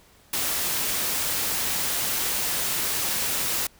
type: noise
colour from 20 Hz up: white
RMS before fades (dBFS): -26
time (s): 0.33-3.67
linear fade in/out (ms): 5
effects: pink hiss -56 dBFS RMS until 3.79 s